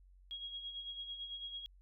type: tone with tremolo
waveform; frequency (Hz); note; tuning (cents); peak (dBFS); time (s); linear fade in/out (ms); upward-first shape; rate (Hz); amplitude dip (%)
sine; 3295; G#7; -14; -40; 0.31-1.66; 0; sine; 9; 55
effects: added 46 Hz sine -59 dBFS peak until 1.81 s